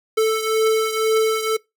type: beating tone pair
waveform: square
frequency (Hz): 440 / 442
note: A4 / A4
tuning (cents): 0 / +8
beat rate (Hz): 2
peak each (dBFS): -18 / -23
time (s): 0.17-1.57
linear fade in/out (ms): 10
effects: noise-tail reverb RT60 0.2 s tail -23 dB re dry